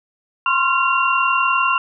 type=tone cluster; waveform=sine; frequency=1038 / 1078 / 1377 / 2763 Hz; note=C6 / C#6 / F6 / F7; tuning=-14 / -49 / -25 / -19 cents; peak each=-20 dBFS; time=0.46-1.78 s; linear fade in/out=2 ms; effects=none